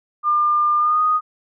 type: tone with pitch glide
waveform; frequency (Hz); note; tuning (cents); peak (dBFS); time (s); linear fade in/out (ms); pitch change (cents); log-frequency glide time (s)
sine; 1200 to 1240.9; D6 to D#6; +37 to -5; -14; 0.23-1.21; 50; +58; 0.78-1.02
effects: none